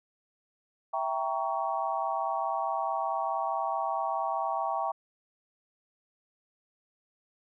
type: chord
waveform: sine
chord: E diminished seventh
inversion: none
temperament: equal with one note detuned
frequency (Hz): 659.3 / 784 / 932.3 / 1119.7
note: E5 / G5 / Bb5 / Db6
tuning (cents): 0 / 0 / 0 / +17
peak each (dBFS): -34 / -32 / -34 / -34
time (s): 0.93-4.92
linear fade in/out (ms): 10
effects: none